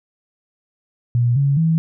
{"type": "tone with pitch steps", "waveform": "sine", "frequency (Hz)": [120.3, 139.79, 162.45], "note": ["B2", "C#3", "E3"], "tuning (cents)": [-45, 15, -25], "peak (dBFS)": -13, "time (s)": [1.15, 1.78], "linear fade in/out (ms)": 0, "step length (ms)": 210, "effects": []}